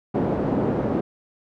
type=band-pass noise; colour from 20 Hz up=pink; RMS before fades=-23 dBFS; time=0.14-1.01 s; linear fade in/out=10 ms; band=170 to 520 Hz; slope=12 dB/octave; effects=none